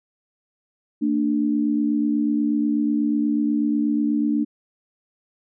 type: tone pair together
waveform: sine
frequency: 226.7 / 294.9 Hz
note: A#3 / D4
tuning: -48 / +7 cents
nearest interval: perfect fourth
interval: 455 cents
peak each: -22 / -20 dBFS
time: 1.01-4.45 s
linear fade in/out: 20 ms
effects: none